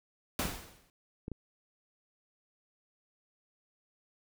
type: noise with exponential decay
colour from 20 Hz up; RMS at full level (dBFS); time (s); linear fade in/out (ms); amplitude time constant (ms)
pink; -31; 0.39-0.9; 1; 110
type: clicks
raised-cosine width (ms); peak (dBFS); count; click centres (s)
3; -26; 3; 0.454 / 1.281 / 1.317
effects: none